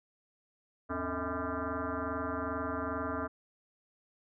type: tone with frequency modulation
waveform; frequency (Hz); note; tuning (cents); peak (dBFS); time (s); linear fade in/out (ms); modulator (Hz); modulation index
sine; 466.2; A#4; 0; -32; 0.89-3.28; 20; 182; 5.5
effects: none